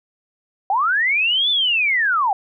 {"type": "linear two-way sweep", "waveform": "sine", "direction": "up then down", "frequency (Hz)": [740, 3554, 740], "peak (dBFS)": -15, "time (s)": [0.7, 2.33], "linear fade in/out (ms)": 2, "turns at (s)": 1.5, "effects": []}